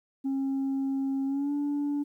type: tone with pitch glide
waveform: sine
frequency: 270.8 to 288.6 Hz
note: C#4 to D4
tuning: -40 to -30 cents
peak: -24 dBFS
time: 0.24-2.04 s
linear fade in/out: 20 ms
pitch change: +110 cents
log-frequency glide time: 1.26-1.52 s
effects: tanh soft clip ceiling -25 dBFS + 11-bit